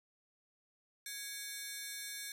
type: ring-modulated tone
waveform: 10% pulse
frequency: 1951 Hz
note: B6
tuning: 22 cents flat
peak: -30 dBFS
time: 1.06-2.32 s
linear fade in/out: 2 ms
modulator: 293 Hz
effects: none